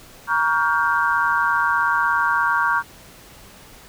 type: chord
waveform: sine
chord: G half-diminished seventh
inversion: first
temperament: just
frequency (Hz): 940.8 / 1128.9 / 1411.2 / 1568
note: Bb5 / Db6 / F6 / G6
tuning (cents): +16 / +31 / +18 / 0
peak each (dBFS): -22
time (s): 0.27-2.83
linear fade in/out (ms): 50
effects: pink hiss -45 dBFS RMS until 3.88 s